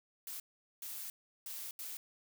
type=noise bursts at uneven times; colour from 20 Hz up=blue; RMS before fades=-44 dBFS; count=4; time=0.27-0.4 / 0.82-1.1 / 1.46-1.71 / 1.79-1.97 s; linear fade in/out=2 ms; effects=none